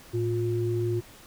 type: tone pair together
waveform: sine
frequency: 111.6 / 354.1 Hz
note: A2 / F4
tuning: +25 / +24 cents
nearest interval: octave + minor sixth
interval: 1999 cents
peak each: -27 dBFS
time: 0.13-1.01 s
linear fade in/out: 20 ms
effects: pink hiss -50 dBFS RMS until 1.26 s